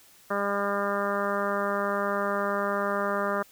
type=harmonic tone; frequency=201.2 Hz; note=G3; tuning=45 cents sharp; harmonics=1 / 2 / 3 / 4 / 5 / 6 / 7 / 8 / 9; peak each=-34 / -33 / -30 / -39 / -35 / -31 / -35 / -38 / -41 dBFS; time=0.3-3.43 s; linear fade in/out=10 ms; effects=white hiss -56 dBFS RMS until 3.51 s